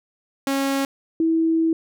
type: tone pair in turn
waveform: sawtooth / sine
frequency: 273.7 / 325.5 Hz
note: C#4 / E4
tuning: -22 / -22 cents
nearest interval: minor third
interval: 300 cents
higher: second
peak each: -16 dBFS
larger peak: neither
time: 0.47-0.85 / 1.2-1.73 s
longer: second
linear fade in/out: 2 ms
effects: none